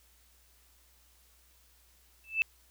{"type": "tone with exponential growth", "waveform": "sine", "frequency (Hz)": 2637, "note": "E7", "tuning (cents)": 0, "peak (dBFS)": -20, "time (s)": [2.24, 2.42], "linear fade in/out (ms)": 0, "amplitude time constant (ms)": 39, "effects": ["added 60 Hz sine -65 dBFS peak until 2.7 s", "white hiss -65 dBFS RMS until 2.7 s"]}